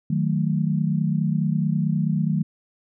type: chord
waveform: sine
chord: D# diminished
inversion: none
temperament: equal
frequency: 155.56 / 185 / 220 Hz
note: D#3 / F#3 / A3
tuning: 0 / 0 / 0 cents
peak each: -22 / -24 / -26 dBFS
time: 0.1-2.43 s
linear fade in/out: 5 ms
effects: none